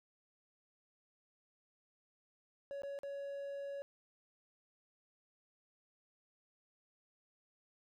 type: tone with dropouts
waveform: triangle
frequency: 560 Hz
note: C#5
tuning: 18 cents sharp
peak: -39 dBFS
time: 2.71-3.82 s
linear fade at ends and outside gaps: 0 ms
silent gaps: 2.82-2.834 / 2.989-3.033 s
effects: none